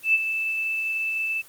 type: tone with ADSR envelope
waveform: sine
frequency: 2637 Hz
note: E7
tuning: in tune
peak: -14 dBFS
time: 0.03-1.42 s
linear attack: 110 ms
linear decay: 32 ms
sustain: -9 dB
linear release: 18 ms
effects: white hiss -49 dBFS RMS until 1.48 s + Opus 32 kbps